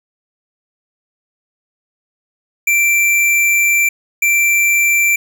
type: tone bursts at uneven times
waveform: square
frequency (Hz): 2349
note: D7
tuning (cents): 0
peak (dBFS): -11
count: 2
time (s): 2.67-3.89 / 4.22-5.16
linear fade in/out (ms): 5
effects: 8-bit